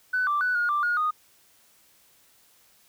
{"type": "tone with pitch steps", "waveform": "sine", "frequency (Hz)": [1500, 1174, 1488, 1432, 1179, 1435, 1236], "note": ["F#6", "D6", "F#6", "F6", "D6", "F6", "D#6"], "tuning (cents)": [23, -1, 9, 43, 6, 47, -12], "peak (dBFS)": -21, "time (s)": [0.13, 1.11], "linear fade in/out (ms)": 10, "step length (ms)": 140, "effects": ["tanh soft clip ceiling -17 dBFS", "white hiss -60 dBFS RMS until 2.88 s"]}